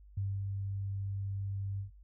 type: tone with ADSR envelope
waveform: sine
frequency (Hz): 98.5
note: G2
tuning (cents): +9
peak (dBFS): -31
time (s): 0.17-1.91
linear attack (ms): 5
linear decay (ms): 240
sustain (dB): -3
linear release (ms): 120
effects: noise-tail reverb RT60 0.1 s tail -26 dB re dry + added 50 Hz sine -53 dBFS peak until 2.03 s